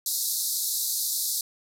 white band-pass noise, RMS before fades -28 dBFS, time 0.06-1.41 s, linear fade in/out 2 ms, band 3800 to 15000 Hz, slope 96 dB/octave, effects none

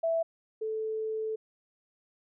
sine tone pair in turn, 659.3 / 438 Hz, E5 / A4, 0 / -8 cents, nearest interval perfect fifth, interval 708 cents, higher first, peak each -25 / -30 dBFS, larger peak first, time 0.03-0.23 / 0.61-1.36 s, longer second, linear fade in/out 10 ms, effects none

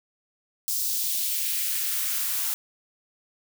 blue noise with high-pass filter sweep, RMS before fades -27 dBFS, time 0.68-2.54 s, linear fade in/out 0 ms, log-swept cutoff 5300 to 840 Hz, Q 1.3, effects none

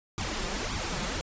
pink noise with flanger, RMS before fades -32 dBFS, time 0.18-1.21 s, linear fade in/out 0 ms, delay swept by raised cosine 0.83 to 5.73 ms, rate 1.8 Hz, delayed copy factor +0.8, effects resampled to 16000 Hz

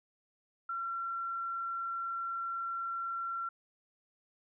sine tone, 1362 Hz, F6, 44 cents flat, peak -34 dBFS, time 0.69-3.49 s, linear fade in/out 5 ms, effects none

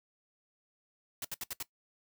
white noise bursts, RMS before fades -38 dBFS, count 5, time 1.22-1.627 s, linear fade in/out 2 ms, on 27 ms, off 68 ms, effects noise-tail reverb RT60 0.1 s tail -19 dB re dry

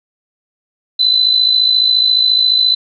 sine tone with amplitude modulation, 4018 Hz, B7, 29 cents sharp, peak -6 dBFS, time 0.99-2.75 s, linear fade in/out 10 ms, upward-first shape sine, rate 54.4 Hz, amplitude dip 60%, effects none

